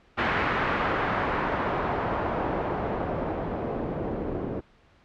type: noise with low-pass filter sweep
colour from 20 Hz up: white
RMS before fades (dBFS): -28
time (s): 0.17-4.61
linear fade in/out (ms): 20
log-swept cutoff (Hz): 1800 to 380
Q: 1
effects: pink hiss -59 dBFS RMS until 5.04 s + low-pass 3000 Hz 12 dB/octave